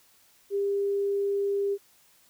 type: tone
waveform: sine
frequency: 400 Hz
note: G4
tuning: 35 cents sharp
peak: -24 dBFS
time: 0.5-1.78 s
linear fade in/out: 50 ms
effects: white hiss -61 dBFS RMS until 2.29 s